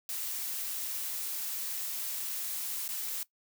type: noise with dropouts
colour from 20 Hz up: blue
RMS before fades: -36 dBFS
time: 0.09-3.23 s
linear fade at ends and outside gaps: 1 ms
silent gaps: 2.879-2.889 s
effects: noise-tail reverb RT60 0.1 s tail -18 dB re dry